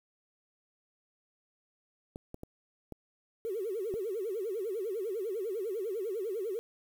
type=clicks; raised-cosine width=2 ms; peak=-28 dBFS; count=5; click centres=2.159 / 2.344 / 2.434 / 2.923 / 3.94 s
type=tone with vibrato; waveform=sine; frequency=415.3 Hz; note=G#4; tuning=in tune; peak=-32 dBFS; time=3.45-6.59 s; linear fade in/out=0 ms; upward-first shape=sine; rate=10 Hz; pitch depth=220 cents each way
effects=9-bit